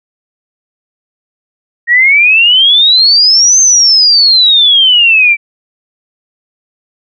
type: exponential two-way sweep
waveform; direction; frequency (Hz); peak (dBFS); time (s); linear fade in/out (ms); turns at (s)
sine; up then down; 1864.7 to 6340 to 2308; -3; 1.87-5.37; 50; 3.6
effects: none